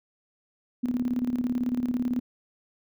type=tone with tremolo; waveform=sine; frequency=246.9 Hz; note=B3; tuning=in tune; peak=-22 dBFS; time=0.83-2.2 s; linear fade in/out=10 ms; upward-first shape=square; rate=18 Hz; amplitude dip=65%; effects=none